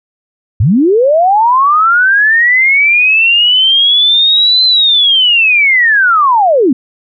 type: linear two-way sweep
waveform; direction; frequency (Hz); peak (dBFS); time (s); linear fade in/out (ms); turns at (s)
sine; up then down; 82.8 to 4092 to 231.5; -5; 0.6-6.73; 5; 4.65
effects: none